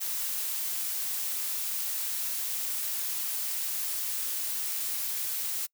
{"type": "noise", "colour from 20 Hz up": "blue", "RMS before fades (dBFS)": -32, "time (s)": [0, 5.67], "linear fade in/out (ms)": 20, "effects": ["noise-tail reverb RT60 0.1 s tail -26 dB re dry"]}